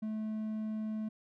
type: tone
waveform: triangle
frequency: 216.7 Hz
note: A3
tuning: 26 cents flat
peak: -32 dBFS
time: 0.02-1.09 s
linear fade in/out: 10 ms
effects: none